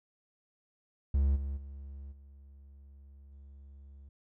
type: tone with level steps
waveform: triangle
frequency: 69.3 Hz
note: C#2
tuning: in tune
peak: -22 / -31 / -40 / -49 / -47 dBFS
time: 1.14-4.09 s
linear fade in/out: 5 ms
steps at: 1.35 / 1.56 / 2.11 / 3.31 s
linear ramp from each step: 20 ms
effects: none